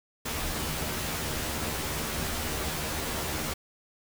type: noise with comb filter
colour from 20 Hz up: pink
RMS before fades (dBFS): -32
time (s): 0.25-3.54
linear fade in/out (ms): 10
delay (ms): 13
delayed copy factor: +0.95
effects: none